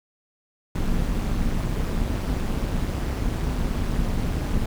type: noise with amplitude modulation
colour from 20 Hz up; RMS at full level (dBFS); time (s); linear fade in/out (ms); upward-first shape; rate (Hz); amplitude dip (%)
brown; -21; 0.75-4.66; 5; sine; 199; 70
effects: none